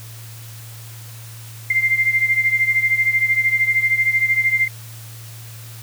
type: beating tone pair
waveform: sine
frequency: 2093 / 2106 Hz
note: C7 / C7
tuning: 0 / +11 cents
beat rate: 13 Hz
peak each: -16 / -20 dBFS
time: 1.7-4.68 s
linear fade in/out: 5 ms
effects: added 113 Hz sine -35 dBFS peak until 5.82 s + white hiss -41 dBFS RMS until 5.82 s